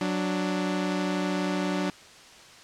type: tone pair together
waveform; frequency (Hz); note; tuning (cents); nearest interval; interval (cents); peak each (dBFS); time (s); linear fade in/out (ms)
sawtooth; 185 / 293.7; F#3 / D4; 0 / 0; minor sixth; 800; -24 / -25; 0.01-1.9; 2
effects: white hiss -49 dBFS RMS until 2.63 s + low-pass 6000 Hz 12 dB/octave